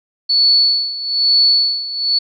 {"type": "tone with tremolo", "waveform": "sine", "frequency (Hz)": 4435, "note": "C#8", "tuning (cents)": 0, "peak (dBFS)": -8, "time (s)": [0.29, 2.19], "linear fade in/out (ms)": 10, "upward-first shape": "sine", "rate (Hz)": 1.1, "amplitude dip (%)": 80, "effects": []}